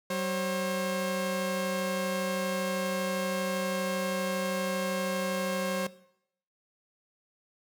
sawtooth tone pair together, 189.86 / 537 Hz, F#3 / C5, +45 / +45 cents, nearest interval octave + tritone, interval 1800 cents, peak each -29 / -27 dBFS, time 0.1-5.87 s, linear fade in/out 5 ms, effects noise-tail reverb RT60 0.7 s tail -18 dB re dry

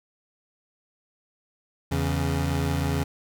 25% pulse tone pair together, 82.41 / 138.39 Hz, E2 / C#3, 0 / -3 cents, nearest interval major sixth, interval 897 cents, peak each -22 / -23 dBFS, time 1.91-3.04 s, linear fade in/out 10 ms, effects none

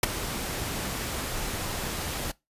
pink noise with ADSR envelope, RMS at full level -17 dBFS, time 0.03-2.32 s, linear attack 4 ms, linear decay 14 ms, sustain -15 dB, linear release 12 ms, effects noise-tail reverb RT60 0.2 s tail -22 dB re dry + resampled to 32000 Hz

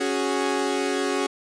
sawtooth chord, C# suspended fourth, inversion none, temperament equal, 277.2 / 370 / 415.3 Hz, C#4 / F#4 / G#4, 0 / 0 / 0 cents, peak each -23 dBFS, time 0-1.27 s, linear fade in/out 10 ms, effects resampled to 22050 Hz

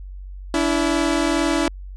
sawtooth tone pair together, 287.8 / 330 Hz, D4 / E4, -35 / +2 cents, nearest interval major second, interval 237 cents, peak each -17 / -16 dBFS, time 0.54-1.68 s, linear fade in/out 2 ms, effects added 47 Hz sine -32 dBFS peak until 1.96 s + resampled to 22050 Hz

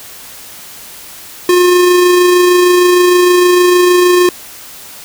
square tone with amplitude modulation, 357.5 Hz, F4, 41 cents sharp, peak -5 dBFS, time 1.49-4.29 s, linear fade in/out 2 ms, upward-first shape sine, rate 26.5 Hz, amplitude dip 25%, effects white hiss -32 dBFS RMS until 5.04 s

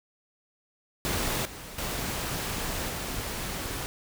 pink noise with level steps, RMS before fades -29 / -42 / -32 / -34 dBFS, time 1.05-3.86 s, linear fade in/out 0 ms, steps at 1.45 / 1.78 / 2.89 s, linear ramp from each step 5 ms, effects none

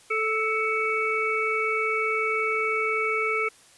harmonic tone with a mistuned harmonic, 438 Hz, A4, 8 cents flat, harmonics 1 / 3 / 5 / 6, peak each -28 / -28 / -26 / -37 dBFS, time 0.1-3.49 s, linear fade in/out 10 ms, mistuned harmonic 5, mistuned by +38 cents, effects white hiss -54 dBFS RMS until 3.77 s + resampled to 24000 Hz

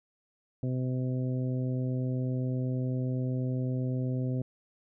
harmonic tone, 127.9 Hz, C3, 39 cents flat, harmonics 1 / 2 / 3 / 4 / 5, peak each -29 / -34 / -42 / -42 / -47 dBFS, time 0.63-4.42 s, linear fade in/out 2 ms, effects none

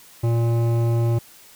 triangle tone with hard clipping, 116.54 Hz, A#2, in tune, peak -19 dBFS, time 0.23-1.19 s, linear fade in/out 10 ms, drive 17 dB, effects white hiss -48 dBFS RMS until 1.55 s

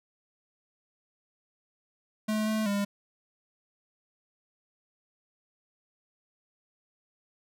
square tone with pitch steps, 215.3 / 217.4 / 201.9 Hz, A3 / A3 / G#3, -37 / -21 / -49 cents, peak -27 dBFS, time 2.28-2.85 s, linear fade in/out 10 ms, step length 190 ms, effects none

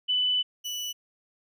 sine / 30% pulse tone pair in turn, 2992 / 2964 Hz, F#7 / F#7, +19 / +2 cents, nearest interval unison, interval 17 cents, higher first, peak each -22 / -28 dBFS, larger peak first, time 0.08-0.43 / 0.64-0.93 s, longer first, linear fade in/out 20 ms, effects none

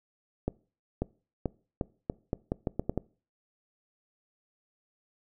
accelerating click train, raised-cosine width 2 ms, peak -15 dBFS, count 11, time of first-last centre 0.48-2.977 s, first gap 540 ms, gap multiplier 0.81, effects noise-tail reverb RT60 0.4 s tail -23 dB re dry

